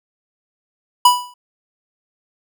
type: tone with exponential decay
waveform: square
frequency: 984 Hz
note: B5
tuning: 7 cents flat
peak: -5 dBFS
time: 1.05-1.34 s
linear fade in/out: 5 ms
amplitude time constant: 61 ms
effects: none